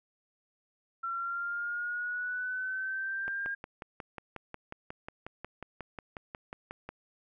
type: exponential sweep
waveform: sine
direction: up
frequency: 1355 to 1616 Hz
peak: -32 dBFS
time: 1.03-3.55 s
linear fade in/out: 10 ms
type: click train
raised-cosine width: 0.5 ms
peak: -25 dBFS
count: 21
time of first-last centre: 3.28-6.89 s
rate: 5.54 Hz
effects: none